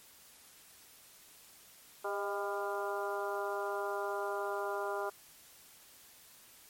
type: harmonic tone with a mistuned harmonic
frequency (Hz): 200.6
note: G3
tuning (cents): +40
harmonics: 2 / 3 / 4 / 5 / 6 / 7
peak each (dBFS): -38 / -40 / -41 / -42 / -43 / -43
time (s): 2.04-5.1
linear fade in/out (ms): 10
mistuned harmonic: 3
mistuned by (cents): +46
effects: white hiss -58 dBFS RMS until 6.69 s + MP3 64 kbps